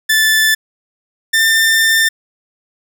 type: tone pair in turn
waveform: sawtooth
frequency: 1754 / 1794 Hz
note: A6 / A6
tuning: -6 / +33 cents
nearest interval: unison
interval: 39 cents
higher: second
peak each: -6 dBFS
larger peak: neither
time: 0.09-0.55 / 1.33-2.09 s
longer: second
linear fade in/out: 10 ms
effects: none